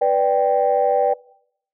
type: chord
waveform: sine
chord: G major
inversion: first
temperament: equal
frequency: 493.9 / 587.3 / 784 Hz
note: B4 / D5 / G5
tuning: 0 / 0 / 0 cents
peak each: -18 dBFS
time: 0.01-1.14 s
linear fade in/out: 10 ms
effects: noise-tail reverb RT60 0.7 s tail -22 dB re dry + tanh soft clip ceiling -7 dBFS